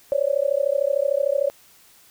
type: tone with amplitude modulation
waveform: sine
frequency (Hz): 561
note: C#5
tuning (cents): +21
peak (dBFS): -14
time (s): 0.12-1.5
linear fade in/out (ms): 0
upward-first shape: sine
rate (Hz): 33.3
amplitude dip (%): 100
effects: white hiss -53 dBFS RMS until 2.1 s